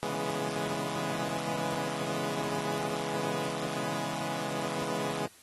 10% pulse chord, C# minor seventh, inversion none, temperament equal, 138.59 / 164.81 / 207.7 / 246.9 Hz, C#3 / E3 / G#3 / B3, 0 / 0 / 0 / 0 cents, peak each -30 / -29 / -29 / -33 dBFS, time 0.03-5.26 s, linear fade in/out 0 ms, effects white hiss -57 dBFS RMS until 5.42 s + AAC 32 kbps

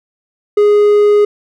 triangle tone, 414.7 Hz, G#4, 3 cents flat, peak -4 dBFS, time 0.57-1.25 s, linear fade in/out 5 ms, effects none

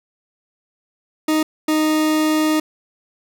40% pulse tone pair in turn, 311.1 / 309.9 Hz, D#4 / D#4, 0 / -7 cents, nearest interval unison, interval 7 cents, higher first, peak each -14 dBFS, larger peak neither, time 1.28-1.43 / 1.68-2.6 s, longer second, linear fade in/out 5 ms, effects none

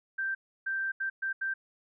sine tone bursts at uneven times, 1568 Hz, G6, in tune, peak -29 dBFS, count 5, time 0.18-0.35 / 0.66-0.92 / 1-1.1 / 1.22-1.33 / 1.41-1.54 s, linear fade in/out 10 ms, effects none

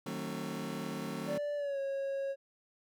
30% pulse chord, D# diminished seventh, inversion none, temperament just, 155.56 / 186.68 / 224 / 268.8 Hz, D#3 / F#3 / A3 / C4, 0 / +16 / +31 / +47 cents, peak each -41 / -40 / -39 / -40 dBFS, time 0.06-1.38 s, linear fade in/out 5 ms
triangle tone with pitch glide, 584 to 548 Hz, D5 to C#5, -10 to -20 cents, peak -31 dBFS, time 1.26-2.36 s, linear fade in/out 50 ms, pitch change -110 cents, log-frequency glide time 1.56-1.79 s
effects none

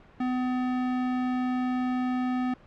square tone, 252.3 Hz, B3, 37 cents sharp, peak -26 dBFS, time 0.2-2.54 s, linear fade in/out 5 ms, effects pink hiss -54 dBFS RMS until 2.66 s + low-pass 2000 Hz 12 dB/octave

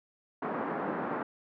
pink band-pass noise, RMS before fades -34 dBFS, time 0.42-1.23 s, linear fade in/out 5 ms, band 200 to 1500 Hz, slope 24 dB/octave, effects none

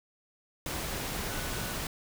sine tone in noise, 1483 Hz, F#6, 4 cents sharp, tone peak -45 dBFS, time 1.28-1.72 s, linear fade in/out 2 ms, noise pink, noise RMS -35 dBFS, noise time 0.66-1.87 s, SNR -13 dB, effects none

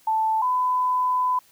sine tone pair in turn, 880 / 1004.6 Hz, A5 / B5, 0 / +29 cents, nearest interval major second, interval 229 cents, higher second, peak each -19 dBFS, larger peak neither, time 0.07-0.42 / 0.42-1.39 s, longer second, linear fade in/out 5 ms, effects white hiss -57 dBFS RMS until 1.51 s

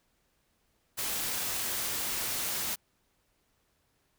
white noise, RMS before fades -33 dBFS, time 0.97-2.76 s, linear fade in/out 20 ms, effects pink hiss -73 dBFS RMS until 4.18 s

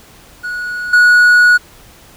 triangle tone with level steps, 1460 Hz, F#6, 24 cents flat, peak -17 / -3 dBFS, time 0.43-1.58 s, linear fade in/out 20 ms, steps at 0.93 s, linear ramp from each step 5 ms, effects pink hiss -42 dBFS RMS until 2.16 s

